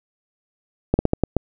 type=slowing click train; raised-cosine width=2 ms; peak=-3 dBFS; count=6; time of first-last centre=0.94-1.367 s; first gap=50 ms; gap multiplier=1.27; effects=none